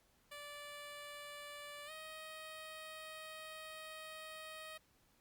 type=tone with pitch glide; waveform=10% pulse; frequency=583 to 628.5 Hz; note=D5 to D#5; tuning=-13 to +17 cents; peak=-40 dBFS; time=0.31-4.78 s; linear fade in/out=10 ms; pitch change=+130 cents; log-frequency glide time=1.86-1.91 s; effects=pink hiss -73 dBFS RMS until 5.2 s + Opus 48 kbps